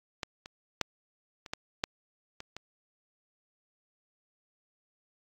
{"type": "clicks", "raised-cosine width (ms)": 0.2, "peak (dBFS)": [-16, -26, -10, -27, -16, -10, -24, -23], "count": 8, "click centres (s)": [0.232, 0.459, 0.813, 1.462, 1.535, 1.839, 2.404, 2.566], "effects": ["AAC 48 kbps"]}